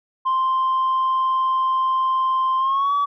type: tone with pitch glide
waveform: sine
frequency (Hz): 1046.5 to 1141.2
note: C6 to C#6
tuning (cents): 0 to +50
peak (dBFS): -15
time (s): 0.25-3.06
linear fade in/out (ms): 20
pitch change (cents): +150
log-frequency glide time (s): 2.58-2.94
effects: tanh soft clip ceiling -15 dBFS